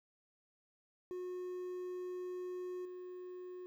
triangle tone with level steps, 362.8 Hz, F#4, 34 cents flat, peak -38 / -43 dBFS, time 1.11-3.66 s, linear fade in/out 0 ms, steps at 2.85 s, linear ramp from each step 5 ms, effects 12-bit

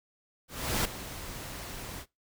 pink noise with ADSR envelope, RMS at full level -27 dBFS, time 0.48-2.06 s, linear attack 370 ms, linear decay 5 ms, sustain -14 dB, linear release 70 ms, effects noise-tail reverb RT60 0.2 s tail -21 dB re dry

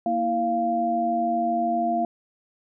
sine tone cluster, 233.6 / 326.2 / 694 Hz, A#3 / E4 / F5, +4 / -18 / -11 cents, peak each -28 / -30 / -22 dBFS, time 0.06-2.05 s, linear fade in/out 2 ms, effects none

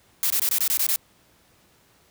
blue noise bursts, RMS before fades -22 dBFS, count 8, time 0.23-0.96 s, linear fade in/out 0 ms, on 72 ms, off 22 ms, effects pink hiss -59 dBFS RMS until 2.1 s + high-pass 60 Hz 12 dB/octave

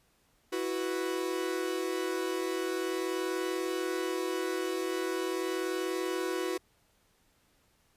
45% pulse chord, E suspended second, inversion none, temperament equal, 329.6 / 370 / 493.9 Hz, E4 / F#4 / B4, 0 / 0 / 0 cents, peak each -36 / -33 / -38 dBFS, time 0.52-6.58 s, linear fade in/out 10 ms, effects pink hiss -69 dBFS RMS until 7.96 s + resampled to 32000 Hz

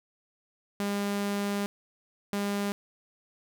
sawtooth tone bursts at uneven times, 202.1 Hz, G#3, 47 cents flat, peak -24 dBFS, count 2, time 0.8-1.66 / 2.33-2.72 s, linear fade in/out 0 ms, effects none

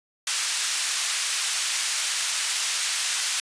white band-pass noise, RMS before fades -26 dBFS, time 0.27-3.4 s, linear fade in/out 2 ms, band 1500 to 9100 Hz, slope 12 dB/octave, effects resampled to 22050 Hz

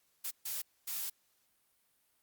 blue noise bursts at uneven times, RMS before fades -38 dBFS, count 3, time 0.24-0.31 / 0.45-0.62 / 0.87-1.1 s, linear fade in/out 10 ms, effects white hiss -74 dBFS RMS until 2.22 s + Opus 48 kbps

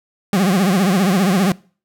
40% pulse tone with vibrato, 189.3 Hz, F#3, 40 cents sharp, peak -12 dBFS, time 0.33-1.52 s, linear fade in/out 2 ms, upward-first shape triangle, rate 15 Hz, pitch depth 190 cents each way, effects noise-tail reverb RT60 0.4 s tail -23 dB re dry

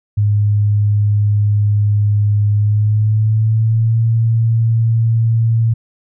sine tone with pitch glide, 103.83 to 113.88 Hz, G#2 to A#2, 0 to -40 cents, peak -10 dBFS, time 0.17-5.74 s, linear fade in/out 10 ms, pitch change +160 cents, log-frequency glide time 2.53-3.99 s, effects none

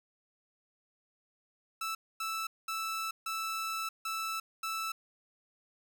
sawtooth tone bursts at uneven times, 1318 Hz, E6, 1 cent flat, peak -30 dBFS, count 6, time 1.81-1.95 / 2.2-2.47 / 2.68-3.11 / 3.26-3.89 / 4.05-4.4 / 4.63-4.92 s, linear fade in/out 5 ms, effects none

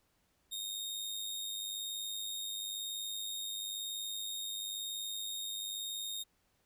sawtooth tone with amplitude modulation, 3703 Hz, A#7, 12 cents flat, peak -33 dBFS, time 0.51-6.24 s, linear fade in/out 20 ms, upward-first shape sine, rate 101 Hz, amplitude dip 45%, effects pink hiss -75 dBFS RMS until 6.65 s

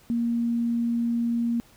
sine tone, 234.6 Hz, A#3, 11 cents sharp, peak -22 dBFS, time 0.1-1.6 s, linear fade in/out 0 ms, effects pink hiss -56 dBFS RMS until 1.76 s

